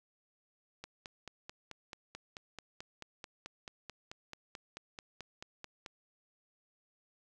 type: click train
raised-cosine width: 0.2 ms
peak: -27 dBFS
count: 24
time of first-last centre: 0.84-5.862 s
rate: 4.58 Hz
effects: none